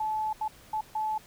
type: tone bursts at uneven times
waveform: sine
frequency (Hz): 865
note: A5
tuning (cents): -30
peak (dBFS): -27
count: 4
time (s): 0-0.33 / 0.41-0.48 / 0.73-0.81 / 0.95-1.18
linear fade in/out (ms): 5
effects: pink hiss -54 dBFS RMS until 1.26 s